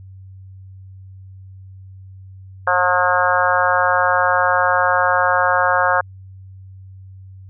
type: harmonic tone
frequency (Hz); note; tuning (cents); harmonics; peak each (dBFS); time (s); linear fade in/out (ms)
180; F#3; -47; 3 / 4 / 5 / 6 / 7 / 8 / 9; -21 / -21 / -21 / -21 / -21 / -21 / -21; 2.67-6.01; 5
effects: added 95 Hz sine -36 dBFS peak until 7.49 s